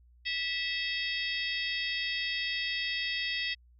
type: harmonic tone with a mistuned harmonic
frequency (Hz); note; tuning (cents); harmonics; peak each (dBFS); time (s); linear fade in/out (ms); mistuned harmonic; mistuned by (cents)
654; E5; -14; 3 / 4 / 5 / 6 / 7 / 8; -35 / -36 / -37 / -39 / -41 / -42; 0.25-3.55; 20; 6; -89
effects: added 60 Hz sine -57 dBFS peak until 3.79 s